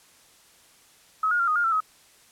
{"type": "tone with pitch steps", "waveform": "sine", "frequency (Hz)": [1280, 1430, 1380, 1243, 1414, 1340, 1271], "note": ["D#6", "F6", "F6", "D#6", "F6", "E6", "D#6"], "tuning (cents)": [49, 41, -21, -2, 21, 28, 36], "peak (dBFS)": -20, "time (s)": [1.23, 1.804], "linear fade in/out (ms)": 5, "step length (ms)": 82, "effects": ["white hiss -56 dBFS RMS until 2.31 s", "low-pass 11000 Hz 12 dB/octave"]}